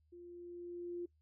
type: tone with level ramp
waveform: sine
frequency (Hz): 349.2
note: F4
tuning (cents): 0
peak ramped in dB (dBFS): -51 to -38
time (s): 0.12-1.06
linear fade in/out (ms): 10
effects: noise-tail reverb RT60 0.1 s tail -21 dB re dry + added 77 Hz sine -70 dBFS peak until 1.21 s